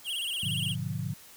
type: tone with vibrato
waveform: square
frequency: 3022 Hz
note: F#7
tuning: 36 cents sharp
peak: -31 dBFS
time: 0.04-0.76 s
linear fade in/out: 50 ms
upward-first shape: sine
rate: 17 Hz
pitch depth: 160 cents each way
type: chord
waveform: sine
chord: G# diminished seventh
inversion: none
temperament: just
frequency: 103.83 / 124.59 / 149.51 / 179.41 Hz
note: G#2 / B2 / D3 / F3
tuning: 0 / +16 / +31 / +47 cents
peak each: -36 / -36 / -35 / -37 dBFS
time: 0.43-1.14 s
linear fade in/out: 5 ms
effects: white hiss -52 dBFS RMS until 1.36 s